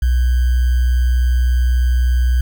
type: tone with sample-and-hold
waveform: sine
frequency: 61.74 Hz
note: B1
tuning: in tune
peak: -11 dBFS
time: 0.02-2.41 s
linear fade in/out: 5 ms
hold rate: 1575 Hz
effects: none